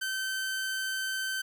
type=tone; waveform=sawtooth; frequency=1542 Hz; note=G6; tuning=29 cents flat; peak=-27 dBFS; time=0.01-1.42 s; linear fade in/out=10 ms; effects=none